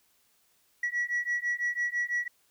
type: beating tone pair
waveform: sine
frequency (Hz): 1930 / 1936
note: B6 / B6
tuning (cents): -40 / -35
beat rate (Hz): 6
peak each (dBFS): -29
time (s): 0.83-2.28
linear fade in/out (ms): 5
effects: tanh soft clip ceiling -24 dBFS + white hiss -68 dBFS RMS until 2.5 s